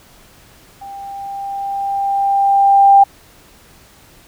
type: tone with level ramp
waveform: sine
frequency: 793 Hz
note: G5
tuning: 20 cents sharp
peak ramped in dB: -29 to -3 dBFS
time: 0.81-3.04 s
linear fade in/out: 10 ms
effects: pink hiss -46 dBFS RMS until 4.27 s